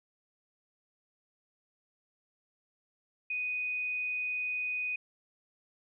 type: tone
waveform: sine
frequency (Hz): 2489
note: D#7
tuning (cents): 0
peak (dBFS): -31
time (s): 3.3-4.96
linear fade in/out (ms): 5
effects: none